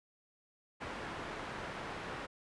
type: low-pass noise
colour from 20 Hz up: white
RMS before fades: -43 dBFS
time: 0.8-2.27 s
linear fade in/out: 20 ms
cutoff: 1500 Hz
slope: 12 dB/octave
effects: resampled to 24000 Hz